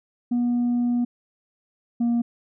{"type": "tone pair in turn", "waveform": "sine", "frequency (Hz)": [241.8, 236.4], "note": ["B3", "A#3"], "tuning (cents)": [-36, 24], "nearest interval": "unison", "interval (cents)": 40, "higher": "first", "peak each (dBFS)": [-17, -16], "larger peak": "second", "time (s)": [[0.31, 1.05], [2, 2.22]], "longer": "first", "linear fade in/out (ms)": 10, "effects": ["tanh soft clip ceiling -18 dBFS"]}